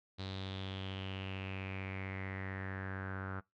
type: tone with low-pass filter sweep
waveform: sawtooth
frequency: 95.6 Hz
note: G2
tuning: 43 cents flat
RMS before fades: -42 dBFS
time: 0.18-3.41 s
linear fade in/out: 20 ms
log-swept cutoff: 4000 to 1400 Hz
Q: 6.2
effects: noise-tail reverb RT60 0.2 s tail -24 dB re dry